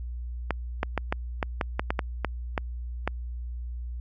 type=clicks; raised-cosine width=0.5 ms; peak=-10 dBFS; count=12; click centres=0.507 / 0.831 / 0.977 / 1.125 / 1.428 / 1.612 / 1.795 / 1.905 / 1.992 / 2.247 / 2.578 / 3.076 s; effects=added 60 Hz sine -32 dBFS peak until 4 s